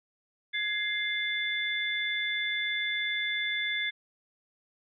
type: tone cluster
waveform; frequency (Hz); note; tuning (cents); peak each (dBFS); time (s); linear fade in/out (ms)
sine; 1676 / 2093 / 3493; G#6 / C7 / A7; +15 / 0 / -13; -34 / -31 / -33; 0.53-3.91; 20
effects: none